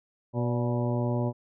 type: harmonic tone with a mistuned harmonic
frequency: 121.6 Hz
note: B2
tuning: 26 cents flat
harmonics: 1 / 2 / 3 / 4 / 5 / 6 / 7 / 8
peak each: -27 / -31 / -34 / -39 / -34 / -44 / -41 / -41 dBFS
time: 0.33-1.33 s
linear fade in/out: 50 ms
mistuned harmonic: 5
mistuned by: -50 cents
effects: none